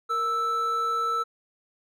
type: tone pair together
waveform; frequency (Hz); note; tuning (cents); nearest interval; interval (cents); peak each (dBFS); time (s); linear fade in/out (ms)
triangle; 466.2 / 1318.6; A#4 / E6; 0 / 0; octave + tritone; 1800; -33 / -22; 0.09-1.24; 20
effects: none